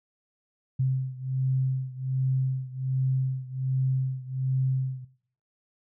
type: beating tone pair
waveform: sine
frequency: 130.81 / 132.11 Hz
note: C3 / C3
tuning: 0 / +17 cents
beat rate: 1.3 Hz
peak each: -26 / -28 dBFS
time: 0.79-5.05 s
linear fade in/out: 10 ms
effects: noise-tail reverb RT60 0.6 s tail -18 dB re dry